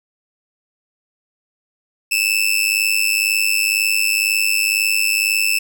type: tone with amplitude modulation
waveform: sawtooth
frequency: 2637 Hz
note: E7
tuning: in tune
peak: -8 dBFS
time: 2.11-5.59 s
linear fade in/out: 10 ms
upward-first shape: sine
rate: 102 Hz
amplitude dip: 85%
effects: none